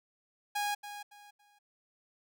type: tone with echo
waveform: sawtooth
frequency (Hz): 823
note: G#5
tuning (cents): -16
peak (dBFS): -27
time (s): 0.55-0.75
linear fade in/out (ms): 10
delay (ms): 280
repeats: 3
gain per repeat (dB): -11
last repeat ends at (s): 1.59
effects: none